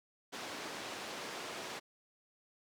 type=band-pass noise; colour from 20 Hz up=pink; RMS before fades=-44 dBFS; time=0.32-1.8 s; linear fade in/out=20 ms; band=310 to 6100 Hz; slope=12 dB/octave; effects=none